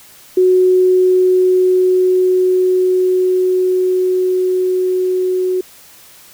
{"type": "tone with level ramp", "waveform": "sine", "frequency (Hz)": 368.6, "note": "F#4", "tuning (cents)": -7, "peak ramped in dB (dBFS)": [-7, -13], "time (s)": [0.37, 5.61], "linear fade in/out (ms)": 5, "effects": ["white hiss -42 dBFS RMS until 6.33 s"]}